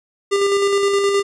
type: tone with tremolo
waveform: square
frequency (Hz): 399.3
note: G4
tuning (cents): +32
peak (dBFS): -14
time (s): 0.31-1.23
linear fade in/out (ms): 20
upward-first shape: square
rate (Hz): 9.6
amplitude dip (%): 30
effects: resampled to 22050 Hz